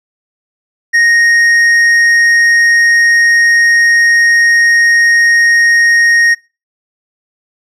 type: tone with tanh clipping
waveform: sine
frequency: 1864.7 Hz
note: A#6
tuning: in tune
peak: -7 dBFS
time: 0.93-6.35 s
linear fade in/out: 20 ms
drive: 7 dB
effects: noise-tail reverb RT60 0.3 s tail -22 dB re dry